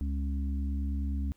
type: harmonic tone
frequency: 69.3 Hz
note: C#2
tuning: in tune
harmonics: 1 / 3 / 4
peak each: -29 / -39 / -41 dBFS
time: 0.01-1.32 s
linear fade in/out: 0 ms
effects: pink hiss -69 dBFS RMS until 1.36 s